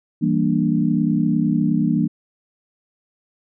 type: chord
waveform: sine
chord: E half-diminished seventh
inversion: none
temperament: equal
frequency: 164.81 / 196 / 233.1 / 293.7 Hz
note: E3 / G3 / Bb3 / D4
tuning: 0 / 0 / 0 / 0 cents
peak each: -21 / -22 / -20 / -22 dBFS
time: 0.21-2.08 s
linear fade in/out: 20 ms
effects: none